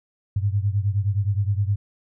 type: beating tone pair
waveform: sine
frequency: 98 / 107.6 Hz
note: G2 / A2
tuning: 0 / -38 cents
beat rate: 9.6 Hz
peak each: -21 / -24 dBFS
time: 0.36-1.76 s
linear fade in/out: 5 ms
effects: none